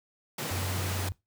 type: high-pass noise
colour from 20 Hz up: pink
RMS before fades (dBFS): -35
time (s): 0.38-1.09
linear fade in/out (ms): 5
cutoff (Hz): 110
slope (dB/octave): 96
type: tone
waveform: sine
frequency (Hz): 92.5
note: F#2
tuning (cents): 0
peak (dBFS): -31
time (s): 0.51-1.12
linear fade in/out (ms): 0
effects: noise-tail reverb RT60 0.2 s tail -20 dB re dry